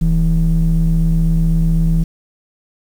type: ring-modulated tone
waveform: triangle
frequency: 64 Hz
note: C2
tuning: 38 cents flat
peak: -5 dBFS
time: 0.01-2.04 s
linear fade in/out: 10 ms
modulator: 100 Hz
effects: tanh soft clip ceiling -2 dBFS + 7-bit